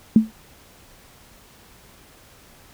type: tone with exponential decay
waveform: sine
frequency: 220 Hz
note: A3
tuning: in tune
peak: -5 dBFS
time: 0.16-0.31 s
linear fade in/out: 2 ms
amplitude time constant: 31 ms
effects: pink hiss -50 dBFS RMS until 2.73 s